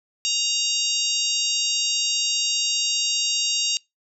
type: harmonic tone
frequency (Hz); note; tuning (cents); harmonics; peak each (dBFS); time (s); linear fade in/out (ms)
935; A#5; +5; 3 / 4 / 5 / 6 / 7 / 8; -26 / -27 / -28 / -29 / -29 / -30; 0.25-3.77; 0
effects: noise-tail reverb RT60 0.2 s tail -25 dB re dry